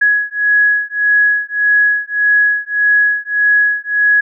sine beating tone pair, 1674 / 1675.7 Hz, G#6 / G#6, +13 / +15 cents, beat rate 1.7 Hz, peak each -13 dBFS, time 0.01-4.21 s, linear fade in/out 10 ms, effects none

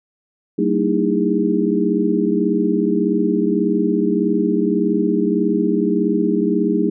sine tone cluster, 190.6 / 227.2 / 301.9 / 323.6 / 406.3 Hz, G3 / A#3 / D4 / E4 / G#4, -48 / -44 / +48 / -32 / -38 cents, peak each -21 dBFS, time 0.58-6.9 s, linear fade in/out 10 ms, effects none

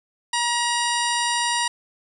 harmonic tone with a mistuned harmonic, 952 Hz, A#5, 36 cents sharp, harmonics 1 / 2 / 3 / 4 / 5 / 6 / 8 / 9 / 10, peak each -24 / -27 / -29 / -30 / -31 / -32 / -33 / -34 / -34 dBFS, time 0.33-1.68 s, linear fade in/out 5 ms, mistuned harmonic 8, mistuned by -66 cents, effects 9-bit

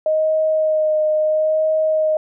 sine tone with vibrato, 622.3 Hz, D#5, in tune, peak -14 dBFS, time 0.06-2.17 s, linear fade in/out 2 ms, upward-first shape sine, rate 0.74 Hz, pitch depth 17 cents each way, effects none

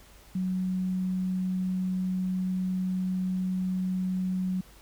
sine tone, 185.2 Hz, F#3, 2 cents sharp, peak -26 dBFS, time 0.35-4.61 s, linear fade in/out 5 ms, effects added 50 Hz sine -55 dBFS peak until 4.81 s + pink hiss -55 dBFS RMS until 4.81 s

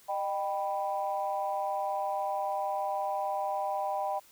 sine chord, Eb augmented, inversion none, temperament equal with one note detuned, 610.5 / 784 / 987.8 Hz, Eb5 / G5 / B5, -33 / 0 / 0 cents, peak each -34 / -31 / -36 dBFS, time 0.08-4.2 s, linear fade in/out 20 ms, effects tanh soft clip ceiling -20 dBFS + white hiss -59 dBFS RMS until 4.31 s

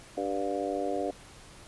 harmonic tone with a mistuned harmonic, 98 Hz, G2, in tune, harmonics 3 / 4 / 5 / 6 / 7, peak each -35 / -35 / -35 / -35 / -35 dBFS, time 0.17-1.11 s, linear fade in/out 5 ms, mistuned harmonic 7, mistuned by +47 cents, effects pink hiss -51 dBFS RMS until 1.67 s + resampled to 24000 Hz

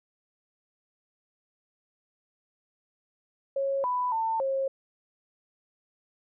sine tone with pitch steps, 548 / 993 / 897 / 539 Hz, C#5 / B5 / A5 / C#5, -20 / +9 / +33 / -49 cents, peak -25 dBFS, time 3.56-4.68 s, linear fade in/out 5 ms, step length 280 ms, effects none

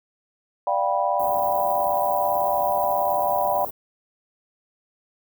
sine chord, G dominant seventh, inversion second, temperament just, 588 / 705.6 / 784 / 980 Hz, D5 / F5 / G5 / B5, +2 / +18 / 0 / -14 cents, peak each -25 dBFS, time 0.67-3.65 s, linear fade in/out 2 ms
white band-stop noise, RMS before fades -33 dBFS, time 1.19-3.71 s, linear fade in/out 10 ms, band 850 to 15000 Hz, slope 24 dB/octave
effects none

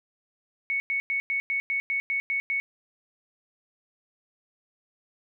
sine tone bursts, 2217 Hz, C#7, in tune, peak -24 dBFS, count 10, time 0.7-2.6 s, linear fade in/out 0 ms, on 100 ms, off 100 ms, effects none

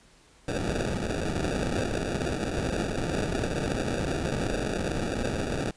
blue noise with sample-and-hold, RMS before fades -29 dBFS, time 0.48-5.71 s, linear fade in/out 2 ms, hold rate 1050 Hz, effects pink hiss -58 dBFS RMS until 5.76 s + resampled to 22050 Hz

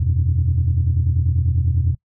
sine chord, E suspended second, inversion none, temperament equal, 82.41 / 92.5 / 123.47 Hz, E2 / F#2 / B2, 0 / 0 / 0 cents, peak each -17 / -19 / -20 dBFS, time 0-1.95 s, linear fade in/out 10 ms, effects noise-tail reverb RT60 0.1 s tail -23 dB re dry + tanh soft clip ceiling -9 dBFS

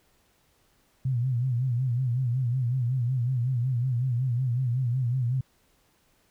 sine tone with vibrato, 124.8 Hz, B2, 19 cents sharp, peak -23 dBFS, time 1.05-5.41 s, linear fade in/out 5 ms, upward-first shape sine, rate 5.4 Hz, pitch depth 110 cents each way, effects pink hiss -66 dBFS RMS until 6.3 s

